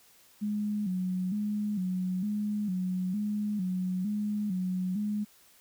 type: tone with vibrato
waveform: sine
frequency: 196 Hz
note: G3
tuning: in tune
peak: -28 dBFS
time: 0.41-5.25 s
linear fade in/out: 20 ms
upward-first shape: square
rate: 1.1 Hz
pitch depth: 110 cents each way
effects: white hiss -60 dBFS RMS until 5.6 s